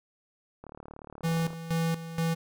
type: click train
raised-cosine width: 1 ms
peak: -30 dBFS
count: 34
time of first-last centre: 0.64-1.532 s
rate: 37 Hz
type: tone with tremolo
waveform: square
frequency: 164.81 Hz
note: E3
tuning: in tune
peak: -26 dBFS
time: 1.23-2.35 s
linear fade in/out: 20 ms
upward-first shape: square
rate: 2.1 Hz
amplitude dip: 75%
effects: none